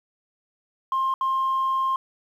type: tone bursts at uneven times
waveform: sine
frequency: 1060 Hz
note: C6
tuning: 22 cents sharp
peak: -19 dBFS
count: 2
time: 0.92-1.14 / 1.21-1.96 s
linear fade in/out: 2 ms
effects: tanh soft clip ceiling -18 dBFS + 9-bit